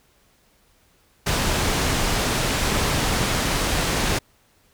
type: low-pass noise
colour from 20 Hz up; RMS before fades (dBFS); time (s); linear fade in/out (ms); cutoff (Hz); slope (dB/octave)
pink; -22; 1.26-4.19; 10; 8900; 12
effects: pink hiss -60 dBFS RMS until 4.73 s